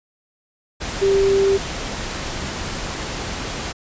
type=tone in noise; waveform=sine; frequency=392 Hz; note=G4; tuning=in tune; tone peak=-13 dBFS; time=1.01-1.58 s; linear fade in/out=20 ms; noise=pink; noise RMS=-27 dBFS; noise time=0.8-3.73 s; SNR=+11 dB; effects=resampled to 16000 Hz